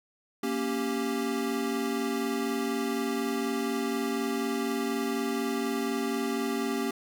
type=chord; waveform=square; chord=G diminished; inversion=first; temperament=equal; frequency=233.1 / 277.2 / 392 Hz; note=Bb3 / Db4 / G4; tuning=0 / 0 / 0 cents; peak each=-33 dBFS; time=0.43-6.91 s; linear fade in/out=5 ms; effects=none